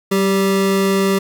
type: tone pair together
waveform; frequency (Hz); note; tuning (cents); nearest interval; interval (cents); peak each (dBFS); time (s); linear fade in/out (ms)
square; 192.63 / 392; G3 / G4; -30 / 0; octave; 1230; -17; 0.11-1.19; 10
effects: none